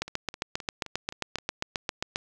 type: two click trains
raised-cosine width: 0.2 ms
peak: -22 / -11 dBFS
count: 6 / 17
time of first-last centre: 0.08-1.385 / 0.02-2.159 s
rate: 3.83 / 7.48 Hz
effects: none